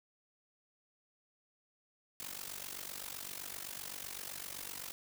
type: noise with amplitude modulation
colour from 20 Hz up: white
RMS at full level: -41 dBFS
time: 2.2-4.92 s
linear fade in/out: 0 ms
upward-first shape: sine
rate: 47.8 Hz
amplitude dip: 85%
effects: none